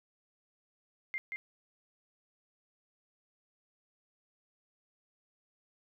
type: tone with echo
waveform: sine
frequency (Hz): 2103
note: C7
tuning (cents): +8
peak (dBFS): -33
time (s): 1.14-1.18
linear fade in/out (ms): 0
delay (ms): 180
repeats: 1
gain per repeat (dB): -3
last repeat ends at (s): 1.36
effects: none